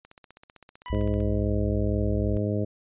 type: click train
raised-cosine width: 0.3 ms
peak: -32 dBFS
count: 19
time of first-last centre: 0.05-1.204 s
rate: 15.6 Hz
type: tone with exponential decay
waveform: sawtooth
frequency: 987.8 Hz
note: B5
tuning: in tune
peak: -31 dBFS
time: 0.86-1.55 s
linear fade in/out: 0 ms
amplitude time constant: 150 ms
type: tone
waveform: sine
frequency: 61.5 Hz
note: B1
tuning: 7 cents flat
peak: -27 dBFS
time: 0.9-2.37 s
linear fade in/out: 0 ms
type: harmonic tone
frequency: 103.83 Hz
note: G#2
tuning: in tune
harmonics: 1 / 2 / 3 / 4 / 5 / 6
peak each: -27 / -30 / -32 / -33 / -34 / -35 dBFS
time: 0.92-2.65 s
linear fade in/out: 10 ms
effects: resampled to 8000 Hz